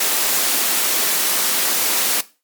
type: high-pass noise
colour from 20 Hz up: white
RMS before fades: -18 dBFS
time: 0-2.21 s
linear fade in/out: 5 ms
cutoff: 210 Hz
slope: 24 dB/octave
effects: noise-tail reverb RT60 0.3 s tail -17 dB re dry + MP3 96 kbps